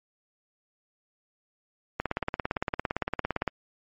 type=click train; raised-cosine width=0.5 ms; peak=-12 dBFS; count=27; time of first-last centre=2-3.477 s; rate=17.6 Hz; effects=MP3 32 kbps